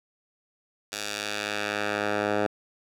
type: tone with band-pass filter sweep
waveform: 10% pulse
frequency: 103.83 Hz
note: G#2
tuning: in tune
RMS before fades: -29 dBFS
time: 0.92-2.47 s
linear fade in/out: 5 ms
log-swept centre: 5800 to 770 Hz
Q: 0.74
effects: none